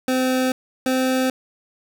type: tone pair in turn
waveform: 25% pulse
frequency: 257.6 / 259 Hz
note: C4 / C4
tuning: -27 / -17 cents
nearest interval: unison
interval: 10 cents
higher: second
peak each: -14 dBFS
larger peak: neither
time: 0.08-0.52 / 0.86-1.3 s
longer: neither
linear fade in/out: 2 ms
effects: none